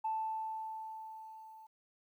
sine tone with level ramp, 880 Hz, A5, in tune, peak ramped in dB -31 to -52 dBFS, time 0.04-1.67 s, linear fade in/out 10 ms, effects tanh soft clip ceiling -27 dBFS + 12-bit

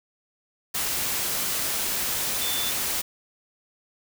sine tone in noise, 3520 Hz, A7, in tune, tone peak -30 dBFS, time 2.41-2.71 s, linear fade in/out 10 ms, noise white, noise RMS -27 dBFS, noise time 0.74-3.02 s, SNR -6 dB, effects none

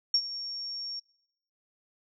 sine tone with ADSR envelope, 5520 Hz, F8, 21 cents flat, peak -19 dBFS, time 0.14-1 s, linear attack 3 ms, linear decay 66 ms, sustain -15 dB, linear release 11 ms, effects noise-tail reverb RT60 0.9 s tail -24 dB re dry

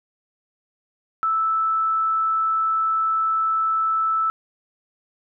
sine tone, 1315 Hz, E6, 5 cents flat, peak -18 dBFS, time 1.23-4.3 s, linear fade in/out 0 ms, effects none

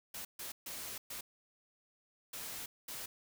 white noise bursts at uneven times, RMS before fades -44 dBFS, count 6, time 0.14-0.25 / 0.39-0.52 / 0.66-0.98 / 1.1-1.21 / 2.33-2.66 / 2.88-3.06 s, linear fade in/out 5 ms, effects none

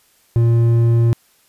sine tone with hard clipping, 116.54 Hz, A#2, in tune, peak -12 dBFS, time 0.36-1.13 s, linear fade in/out 0 ms, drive 6 dB, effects white hiss -56 dBFS RMS until 1.48 s + resampled to 32000 Hz

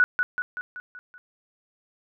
sine tone with echo, 1474 Hz, F#6, 7 cents flat, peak -14 dBFS, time 0-0.04 s, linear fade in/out 0 ms, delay 190 ms, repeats 6, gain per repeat -5 dB, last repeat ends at 1.18 s, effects none

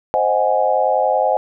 sine chord, Ab dominant seventh, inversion first, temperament equal, 523.3 / 622.3 / 740 / 830.6 Hz, C5 / Eb5 / Gb5 / Ab5, 0 / 0 / 0 / 0 cents, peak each -19 dBFS, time 0.14-1.37 s, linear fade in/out 0 ms, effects none

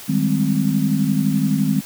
sine chord, Ab major seventh, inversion second, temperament equal, 155.56 / 196 / 207.7 / 261.6 Hz, Eb3 / G3 / Ab3 / C4, 0 / 0 / 0 / 0 cents, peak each -21 dBFS, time 0.08-1.81 s, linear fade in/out 20 ms, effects white hiss -37 dBFS RMS until 1.85 s

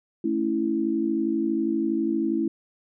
sine chord, A major, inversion none, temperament equal, 220 / 277.2 / 329.6 Hz, A3 / C#4 / E4, 0 / 0 / 0 cents, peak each -28 / -28 / -24 dBFS, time 0.24-2.48 s, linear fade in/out 5 ms, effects none

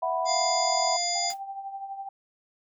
sine chord, E suspended second, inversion none, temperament equal, 659.3 / 740 / 987.8 Hz, E5 / F#5 / B5, 0 / 0 / 0 cents, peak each -29 dBFS, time 0.02-0.97 s, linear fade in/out 10 ms
harmonic tone, 698.5 Hz, F5, in tune, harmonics 1 / 3 / 5 / 7 / 9 / 10, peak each -30 / -37 / -40 / -29 / -42 / -31 dBFS, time 0.25-1.34 s, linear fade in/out 50 ms
sine tone with tremolo, 785 Hz, G5, 2 cents sharp, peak -31 dBFS, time 1.15-2.09 s, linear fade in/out 5 ms, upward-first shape triangle, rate 12 Hz, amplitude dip 65%
white noise with exponential decay, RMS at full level -39 dBFS, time 1.3-1.42 s, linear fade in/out 2 ms, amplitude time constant 24 ms
effects none

